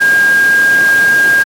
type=tone in noise; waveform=sine; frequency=1617 Hz; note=G#6; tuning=47 cents flat; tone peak=-6 dBFS; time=0-1.44 s; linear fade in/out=20 ms; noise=pink; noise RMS=-22 dBFS; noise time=0-1.44 s; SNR=+13 dB; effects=high-pass 200 Hz 12 dB/octave + AAC 64 kbps